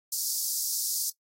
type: high-pass noise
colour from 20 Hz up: pink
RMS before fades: -30 dBFS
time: 0.12-1.1 s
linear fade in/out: 5 ms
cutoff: 4800 Hz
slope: 48 dB/octave
effects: noise-tail reverb RT60 0.1 s tail -20 dB re dry + AAC 48 kbps